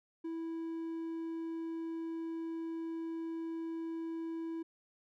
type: tone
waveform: triangle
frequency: 328.5 Hz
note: E4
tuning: 6 cents flat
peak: -35 dBFS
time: 0.24-4.63 s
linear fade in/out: 10 ms
effects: none